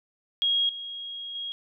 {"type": "tone with level steps", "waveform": "sine", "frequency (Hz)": 3281, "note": "G#7", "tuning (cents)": -22, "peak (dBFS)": [-21, -34, -31], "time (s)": [0.42, 1.52], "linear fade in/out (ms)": 0, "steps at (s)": [0.69, 1.35], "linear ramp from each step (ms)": 2, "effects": []}